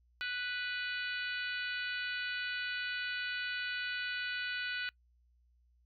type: harmonic tone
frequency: 493.9 Hz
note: B4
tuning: in tune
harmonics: 3 / 4 / 5 / 6 / 7 / 8 / 9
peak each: -37 / -46 / -42 / -44 / -51 / -47 / -49 dBFS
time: 0.21-4.89 s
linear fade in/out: 0 ms
effects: noise-tail reverb RT60 0.1 s tail -25 dB re dry + added 60 Hz sine -66 dBFS peak until 5.85 s